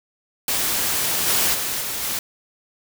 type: noise with level steps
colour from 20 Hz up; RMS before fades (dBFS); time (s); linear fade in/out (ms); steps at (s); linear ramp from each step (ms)
white; -22 / -19 / -25 / -27 / -25; 0.48-2.19; 2; 1.26 / 1.53 / 1.8 / 2.02; 20
effects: none